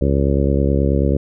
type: harmonic tone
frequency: 69.3 Hz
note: C#2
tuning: in tune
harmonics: 1 / 2 / 3 / 4 / 5 / 6 / 7 / 8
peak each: -17 / -20 / -22 / -23 / -24 / -25 / -25 / -26 dBFS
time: 0.01-1.17 s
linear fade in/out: 5 ms
effects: none